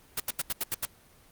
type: noise bursts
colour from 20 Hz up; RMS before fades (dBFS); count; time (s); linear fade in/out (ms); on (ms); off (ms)
white; -29; 7; 0.17-0.854; 5; 30; 79
effects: pink hiss -58 dBFS RMS until 1.31 s + Opus 24 kbps